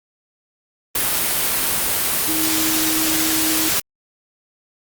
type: tone in noise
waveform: sine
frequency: 317.3 Hz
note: D#4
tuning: 34 cents sharp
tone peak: -23 dBFS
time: 2.28-3.69 s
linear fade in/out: 5 ms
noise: white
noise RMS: -19 dBFS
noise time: 0.95-3.8 s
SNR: -7 dB
effects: Opus 32 kbps